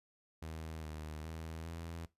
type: tone with pitch steps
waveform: sawtooth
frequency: 79.8 / 77.2 / 80.6 / 83.2 Hz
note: D#2 / D#2 / E2 / E2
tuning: +44 / -13 / -38 / +17 cents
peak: -39 dBFS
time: 0.42-2.06 s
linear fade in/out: 5 ms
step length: 410 ms
effects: noise-tail reverb RT60 0.2 s tail -19 dB re dry + resampled to 32000 Hz